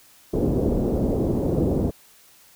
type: low-pass noise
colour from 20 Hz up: white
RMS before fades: -22 dBFS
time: 0.33-1.91 s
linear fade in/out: 10 ms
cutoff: 450 Hz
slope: 24 dB/octave
effects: white hiss -53 dBFS RMS until 2.55 s